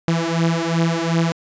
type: beating tone pair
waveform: sawtooth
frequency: 164.81 / 167.51 Hz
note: E3 / E3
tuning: 0 / +28 cents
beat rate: 2.7 Hz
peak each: -16 dBFS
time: 0.08-1.32 s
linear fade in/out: 0 ms
effects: resampled to 16000 Hz